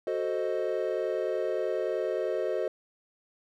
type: chord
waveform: triangle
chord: F# diminished seventh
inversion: none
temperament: equal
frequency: 370 / 440 / 523.3 / 622.3 Hz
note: F#4 / A4 / C5 / Eb5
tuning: 0 / 0 / 0 / 0 cents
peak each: -31 dBFS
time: 0.07-2.68 s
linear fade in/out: 2 ms
effects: none